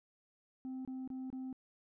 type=tone bursts; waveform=sine; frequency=260 Hz; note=C4; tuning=11 cents flat; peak=-37 dBFS; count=4; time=0.65-1.528 s; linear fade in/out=0 ms; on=200 ms; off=26 ms; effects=tanh soft clip ceiling -39 dBFS